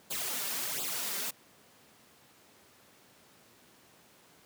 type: noise with flanger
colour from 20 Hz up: white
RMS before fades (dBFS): -35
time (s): 0.1-1.31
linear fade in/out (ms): 10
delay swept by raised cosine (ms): 0.25 to 5.15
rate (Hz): 1.4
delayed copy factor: +0.9
effects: pink hiss -60 dBFS RMS until 4.45 s + high-pass 150 Hz 12 dB/octave